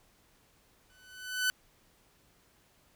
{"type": "tone with exponential growth", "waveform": "sawtooth", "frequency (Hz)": 1502, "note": "F#6", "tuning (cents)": 26, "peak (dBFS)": -21, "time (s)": [0.9, 1.5], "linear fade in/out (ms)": 0, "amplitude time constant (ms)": 130, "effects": ["pink hiss -66 dBFS RMS until 2.95 s"]}